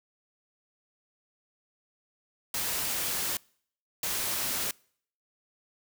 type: noise bursts at uneven times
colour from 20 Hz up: white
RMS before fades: -31 dBFS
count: 2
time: 2.54-3.37 / 4.03-4.71 s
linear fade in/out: 2 ms
effects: noise-tail reverb RT60 0.6 s tail -26 dB re dry